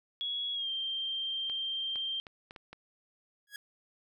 sine tone with pitch glide, 3346 to 3164 Hz, G#7 to G7, +12 to +15 cents, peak -32 dBFS, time 0.21-2.2 s, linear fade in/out 0 ms, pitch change -97 cents, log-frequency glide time 0.53-0.69 s
clicks, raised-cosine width 0.3 ms, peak -30 dBFS, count 6, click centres 1.498 / 1.958 / 2.268 / 2.509 / 2.562 / 2.73 s
sawtooth tone with exponential growth, 1661.2 Hz, G#6, in tune, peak -34 dBFS, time 3.47-3.56 s, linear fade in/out 2 ms, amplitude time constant 19 ms
effects none

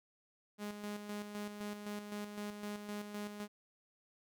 sawtooth tone with tremolo, 207.2 Hz, G#3, 4 cents flat, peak -36 dBFS, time 0.58-3.48 s, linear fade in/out 50 ms, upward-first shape square, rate 3.9 Hz, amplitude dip 50%, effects none

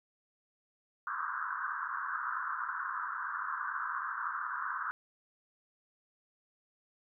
white band-pass noise, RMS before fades -37 dBFS, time 1.07-4.91 s, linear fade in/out 0 ms, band 1000 to 1600 Hz, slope 96 dB/octave, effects none

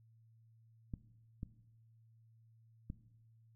clicks, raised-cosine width 5 ms, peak -29 dBFS, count 3, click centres 0.938 / 1.431 / 2.901 s, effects noise-tail reverb RT60 0.9 s tail -17 dB re dry + added 113 Hz sine -63 dBFS peak until 3.55 s

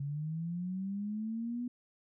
sine linear sweep, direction up, 138.3 to 246.9 Hz, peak -34 dBFS, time 0-1.68 s, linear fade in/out 5 ms, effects none

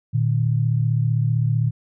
sine tone pair together, 116.54 / 152.09 Hz, A#2 / D#3, 0 / -39 cents, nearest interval perfect fourth, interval 461 cents, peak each -18 / -22 dBFS, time 0.13-1.71 s, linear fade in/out 20 ms, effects none

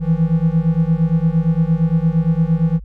triangle beating tone pair, 159.4 / 168.1 Hz, D#3 / E3, +42 / +34 cents, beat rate 8.7 Hz, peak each -14 dBFS, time 0-2.8 s, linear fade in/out 50 ms, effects added 50 Hz sine -31 dBFS peak until 2.84 s

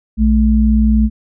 sine tone pair together, 60.06 / 216.7 Hz, B1 / A3, -48 / -26 cents, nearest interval octave + minor seventh, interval 2222 cents, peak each -11 dBFS, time 0.17-1.1 s, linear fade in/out 50 ms, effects none

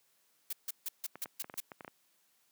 blue noise bursts, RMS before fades -37 dBFS, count 7, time 0.5-1.603 s, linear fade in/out 5 ms, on 29 ms, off 150 ms
clicks, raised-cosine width 0.5 ms, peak -30 dBFS, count 9, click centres 1.156 / 1.258 / 1.444 / 1.498 / 1.54 / 1.718 / 1.808 / 1.847 / 1.879 s
effects white hiss -72 dBFS RMS until 2.51 s + high-pass 150 Hz 12 dB/octave

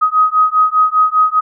sine beating tone pair, 1256 / 1261 Hz, D#6 / D#6, +16 / +23 cents, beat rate 5 Hz, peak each -12 dBFS, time 0.01-1.41 s, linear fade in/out 20 ms, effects none

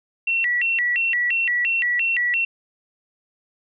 sine tone with vibrato, 2296 Hz, D7, 40 cents flat, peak -18 dBFS, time 0.27-2.45 s, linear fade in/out 5 ms, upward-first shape square, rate 2.9 Hz, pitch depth 290 cents each way, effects none

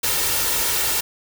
white noise with comb filter, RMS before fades -21 dBFS, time 0.03-1.01 s, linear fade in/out 10 ms, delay 2.2 ms, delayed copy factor +0.5, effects none

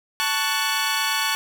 15% pulse chord, F# minor, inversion first, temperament equal with one note detuned, 880 / 1117.1 / 1480 Hz, A5 / C#6 / F#6, 0 / +13 / 0 cents, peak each -19 dBFS, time 0.2-1.35 s, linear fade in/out 0 ms, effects none

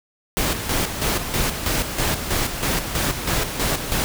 pink noise with tremolo, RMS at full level -21 dBFS, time 0.37-4.04 s, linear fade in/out 0 ms, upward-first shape square, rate 3.1 Hz, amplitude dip 55%, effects none

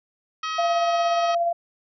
harmonic tone, 636 Hz, D#5, 38 cents sharp, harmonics 2 / 3 / 4 / 5 / 6 / 7 / 8 / 9, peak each -27 / -37 / -36 / -35 / -43 / -41 / -45 / -42 dBFS, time 0.43-1.35 s, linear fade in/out 5 ms
sine tone with tremolo, 685 Hz, F5, 34 cents flat, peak -18 dBFS, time 0.58-1.53 s, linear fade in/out 10 ms, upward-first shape sine, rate 17 Hz, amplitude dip 35%
effects none

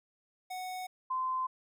square / sine tone pair in turn, 739 / 1033.1 Hz, F#5 / C6, -2 / -22 cents, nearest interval tritone, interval 580 cents, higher second, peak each -38 / -30 dBFS, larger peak second, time 0.5-0.87 / 1.1-1.47 s, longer neither, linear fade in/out 10 ms, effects none

